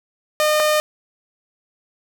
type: tone pair in turn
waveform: sawtooth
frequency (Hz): 609 / 609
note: D#5 / D#5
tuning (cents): -37 / -37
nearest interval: unison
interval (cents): 0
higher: neither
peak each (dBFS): -11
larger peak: neither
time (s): 0.4-0.6 / 0.6-0.8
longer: neither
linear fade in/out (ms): 0
effects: none